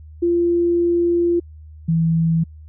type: tone pair in turn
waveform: sine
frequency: 344.7 / 163.95 Hz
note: F4 / E3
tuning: -23 / -9 cents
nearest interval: octave + minor second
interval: 1286 cents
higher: first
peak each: -14 dBFS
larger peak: neither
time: 0.22-1.4 / 1.88-2.44 s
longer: first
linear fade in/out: 10 ms
effects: added 77 Hz sine -37 dBFS peak until 2.68 s